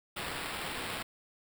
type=noise with sample-and-hold; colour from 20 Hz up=violet; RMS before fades=-38 dBFS; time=0.16-1.03 s; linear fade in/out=10 ms; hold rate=6300 Hz; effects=none